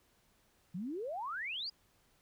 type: exponential sweep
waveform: sine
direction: up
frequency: 164.1 to 5020 Hz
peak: -37 dBFS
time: 0.74-1.7 s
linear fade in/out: 10 ms
effects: pink hiss -71 dBFS RMS until 2.21 s